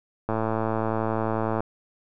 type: click train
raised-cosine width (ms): 1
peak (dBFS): -12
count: 147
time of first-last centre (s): 0.29-1.605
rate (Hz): 111
effects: none